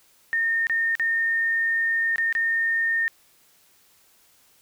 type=tone with dropouts; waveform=sine; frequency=1827 Hz; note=A#6; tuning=35 cents flat; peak=-20 dBFS; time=0.33-3.08 s; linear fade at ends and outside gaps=0 ms; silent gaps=0.669-0.697 / 0.953-0.997 / 2.159-2.182 / 2.326-2.351 s; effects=white hiss -59 dBFS RMS until 4.61 s